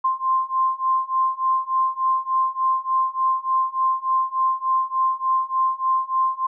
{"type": "beating tone pair", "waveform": "sine", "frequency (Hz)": [1046.5, 1049.9], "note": ["C6", "C6"], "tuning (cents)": [0, 6], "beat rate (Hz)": 3.4, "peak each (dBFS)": [-22, -21], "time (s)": [0.04, 6.47], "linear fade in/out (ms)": 10, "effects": []}